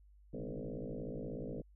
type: tone with frequency modulation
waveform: sine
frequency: 135.8 Hz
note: C#3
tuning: 35 cents flat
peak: -39 dBFS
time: 0.33-1.62 s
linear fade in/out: 10 ms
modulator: 56.7 Hz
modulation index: 7.3
effects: added 50 Hz sine -59 dBFS peak until 1.75 s